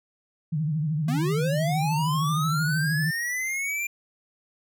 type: tone with vibrato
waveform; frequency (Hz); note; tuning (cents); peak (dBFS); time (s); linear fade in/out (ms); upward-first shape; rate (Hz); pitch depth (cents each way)
sine; 154; D#3; -17; -23; 0.52-3.11; 10; sine; 13; 110
type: linear sweep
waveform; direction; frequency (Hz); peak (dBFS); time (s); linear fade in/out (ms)
square; up; 220 to 2397; -27; 1.08-3.87; 5
effects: none